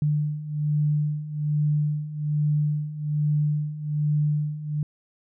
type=beating tone pair; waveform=sine; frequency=148.6 / 149.8 Hz; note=D3 / D3; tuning=+21 / +35 cents; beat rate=1.2 Hz; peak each=-27 / -23 dBFS; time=0.02-4.83 s; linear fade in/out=2 ms; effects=none